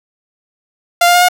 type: tone with pitch steps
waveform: sawtooth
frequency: 695 / 703.1 / 711.2 / 719.5 Hz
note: F5 / F5 / F5 / F#5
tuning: -9 / +11 / +31 / -49 cents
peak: -3 dBFS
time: 1.01-1.286 s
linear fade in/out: 5 ms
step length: 69 ms
effects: none